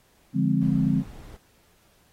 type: chord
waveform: sine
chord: D half-diminished seventh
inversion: none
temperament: equal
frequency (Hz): 146.83 / 174.61 / 207.7 / 261.6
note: D3 / F3 / Ab3 / C4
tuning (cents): 0 / 0 / 0 / 0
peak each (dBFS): -25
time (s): 0.33-1.04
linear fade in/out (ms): 50
type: noise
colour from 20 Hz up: brown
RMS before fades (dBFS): -42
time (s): 0.61-1.37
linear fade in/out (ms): 10
effects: pink hiss -62 dBFS RMS until 2.12 s + AAC 48 kbps